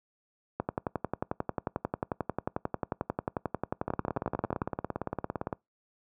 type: two click trains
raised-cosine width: 1 ms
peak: -17 / -15 dBFS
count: 30 / 46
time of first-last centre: 3.88-5.528 / 0.6-4.618 s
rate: 17.6 / 11.2 Hz
effects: noise-tail reverb RT60 0.2 s tail -25 dB re dry + high-pass 80 Hz 12 dB/octave